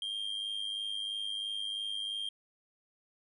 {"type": "tone with amplitude modulation", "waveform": "triangle", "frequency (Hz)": 3200, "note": "G7", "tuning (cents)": 35, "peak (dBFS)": -30, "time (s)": [0.02, 2.29], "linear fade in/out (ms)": 2, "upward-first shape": "sine", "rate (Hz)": 103, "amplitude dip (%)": 65, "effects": ["resampled to 24000 Hz"]}